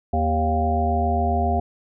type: harmonic tone with a mistuned harmonic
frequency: 78.9 Hz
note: D#2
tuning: 25 cents sharp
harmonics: 1 / 3 / 5 / 7 / 9 / 10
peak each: -22 / -27 / -29 / -33 / -22 / -31 dBFS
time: 0.13-1.6 s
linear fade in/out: 5 ms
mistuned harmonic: 9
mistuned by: -21 cents
effects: none